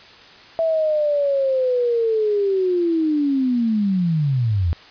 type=linear sweep; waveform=sine; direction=down; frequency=659.3 to 78 Hz; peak=-16 dBFS; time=0.59-4.73 s; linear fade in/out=0 ms; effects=white hiss -44 dBFS RMS until 4.9 s + resampled to 11025 Hz